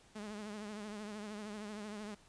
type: tone with vibrato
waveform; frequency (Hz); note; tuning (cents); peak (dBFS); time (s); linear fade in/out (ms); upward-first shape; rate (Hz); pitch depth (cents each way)
sawtooth; 210; G#3; +19; -39; 0.15-2.15; 10; triangle; 13; 73
effects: pink hiss -64 dBFS RMS until 2.28 s + resampled to 22050 Hz